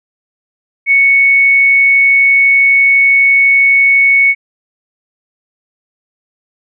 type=tone; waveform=sine; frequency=2217 Hz; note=C#7; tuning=in tune; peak=-5 dBFS; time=0.86-4.35 s; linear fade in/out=50 ms; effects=none